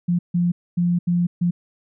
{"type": "tone bursts at uneven times", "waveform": "sine", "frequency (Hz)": 174.61, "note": "F3", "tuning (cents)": 0, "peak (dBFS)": -16, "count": 5, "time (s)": [[0.08, 0.19], [0.34, 0.52], [0.77, 0.99], [1.07, 1.27], [1.41, 1.51]], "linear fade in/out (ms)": 10, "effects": []}